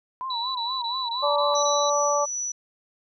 sine tone with vibrato, 987.8 Hz, B5, in tune, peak -28 dBFS, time 0.21-1.54 s, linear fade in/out 0 ms, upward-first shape sine, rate 4.2 Hz, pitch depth 120 cents each way
sine tone bursts, 3951 Hz, B7, in tune, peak -28 dBFS, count 6, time 0.3-1.9 s, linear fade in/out 5 ms, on 250 ms, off 20 ms
harmonic tone, 289.8 Hz, D4, 23 cents flat, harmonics 2 / 3 / 4, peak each -23 / -27 / -25 dBFS, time 1.22-2.26 s, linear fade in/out 20 ms
sine tone with tremolo, 5920 Hz, F#8, in tune, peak -26 dBFS, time 1.55-2.52 s, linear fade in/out 5 ms, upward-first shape sine, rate 2.6 Hz, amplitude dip 30%
effects none

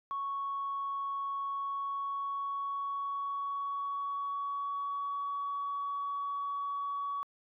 sine tone with pitch glide, 1108.7 to 1128.7 Hz, C#6 to C#6, 0 to +31 cents, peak -32 dBFS, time 0.11-7.23 s, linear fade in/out 0 ms, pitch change +31 cents, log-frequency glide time 1.41-5.24 s, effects tanh soft clip ceiling -28 dBFS

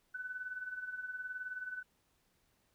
sine tone with tremolo, 1500 Hz, F#6, 23 cents sharp, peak -37 dBFS, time 0.14-1.83 s, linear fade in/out 10 ms, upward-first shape sine, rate 19 Hz, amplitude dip 65%, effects pink hiss -75 dBFS RMS until 2.74 s

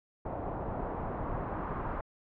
pink noise with low-pass filter sweep, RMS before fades -36 dBFS, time 0.25-2.01 s, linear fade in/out 5 ms, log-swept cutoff 770 to 1200 Hz, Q 1.7, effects low-pass 2000 Hz 12 dB/octave

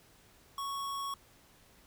square tone, 1108.7 Hz, C#6, in tune, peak -36 dBFS, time 0.58-1.14 s, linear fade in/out 2 ms, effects pink hiss -62 dBFS RMS until 1.86 s

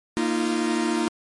45% pulse chord, Bb suspended fourth, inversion none, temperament equal with one note detuned, 233.1 / 311.1 / 344.4 Hz, Bb3 / Eb4 / F4, 0 / 0 / -24 cents, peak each -26 dBFS, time 0.17-1.08 s, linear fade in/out 0 ms, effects MP3 48 kbps

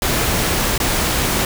pink noise with dropouts, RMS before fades -18 dBFS, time 0.02-1.45 s, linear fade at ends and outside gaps 2 ms, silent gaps 0.779-0.801 s, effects none

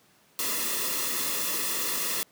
white noise with comb filter, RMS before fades -29 dBFS, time 0.39-2.23 s, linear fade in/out 0 ms, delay 1.3 ms, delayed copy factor -0.7, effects pink hiss -61 dBFS RMS until 2.31 s + high-pass 150 Hz 12 dB/octave

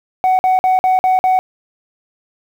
sine tone bursts, 747 Hz, F#5, 16 cents sharp, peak -7 dBFS, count 6, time 0.24-1.39 s, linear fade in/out 0 ms, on 150 ms, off 50 ms, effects tanh soft clip ceiling -9 dBFS + 7-bit

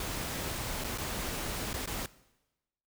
pink noise with dropouts, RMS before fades -36 dBFS, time 0-2.06 s, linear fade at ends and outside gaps 2 ms, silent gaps 0.839-0.843 / 0.977-0.983 / 1.731-1.74 / 1.859-1.874 s, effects noise-tail reverb RT60 1.0 s tail -19 dB re dry

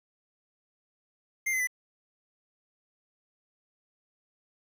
square tone with pitch steps, 2100 / 2046 / 1993.6 Hz, C7 / C7 / B6, +6 / -39 / +16 cents, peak -27 dBFS, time 1.46-1.673 s, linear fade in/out 10 ms, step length 71 ms, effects 9-bit

